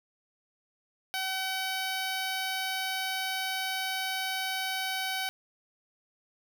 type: tone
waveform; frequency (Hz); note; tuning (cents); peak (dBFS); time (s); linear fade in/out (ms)
10% pulse; 760; F#5; +46; -22; 1.14-5.29; 0
effects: none